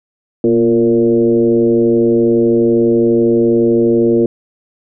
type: tone with frequency modulation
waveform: sine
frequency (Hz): 349.2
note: F4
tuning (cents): 0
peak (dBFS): -8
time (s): 0.44-4.26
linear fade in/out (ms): 2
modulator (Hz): 112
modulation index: 1.2
effects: none